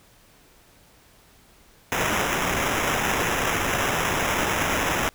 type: noise with sample-and-hold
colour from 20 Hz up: blue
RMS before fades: -24 dBFS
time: 1.92-5.09 s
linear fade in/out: 0 ms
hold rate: 4410 Hz
effects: pink hiss -55 dBFS RMS until 5.14 s

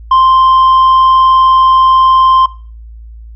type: tone with tanh clipping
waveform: triangle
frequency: 1046.5 Hz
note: C6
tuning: in tune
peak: -5 dBFS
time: 0.11-2.46 s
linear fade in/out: 5 ms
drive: 8 dB
effects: noise-tail reverb RT60 0.4 s tail -19 dB re dry + added 56 Hz sine -28 dBFS peak until 3.35 s

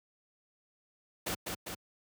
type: noise with echo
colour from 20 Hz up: pink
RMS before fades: -34 dBFS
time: 1.26-1.35 s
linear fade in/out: 10 ms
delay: 200 ms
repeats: 2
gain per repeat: -3 dB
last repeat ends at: 1.75 s
effects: high-pass 80 Hz 12 dB/octave

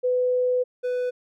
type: tone pair in turn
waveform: sine / triangle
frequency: 500 / 497.2 Hz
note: B4 / B4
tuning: +21 / +12 cents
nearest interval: unison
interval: 9 cents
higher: first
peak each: -19 / -21 dBFS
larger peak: first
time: 0.03-0.64 / 0.83-1.11 s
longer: first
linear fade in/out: 20 ms
effects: none

